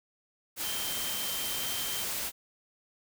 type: tone in noise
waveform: sine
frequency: 3136 Hz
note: G7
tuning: in tune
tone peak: -38 dBFS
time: 0.62-2.06 s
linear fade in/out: 50 ms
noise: white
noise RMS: -34 dBFS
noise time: 0.56-2.32 s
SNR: -7 dB
effects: none